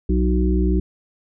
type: harmonic tone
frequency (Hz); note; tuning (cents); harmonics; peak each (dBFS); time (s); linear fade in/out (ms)
61.74; B1; 0; 1 / 3 / 5 / 6; -17 / -22 / -24 / -25; 0.09-0.8; 5
effects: none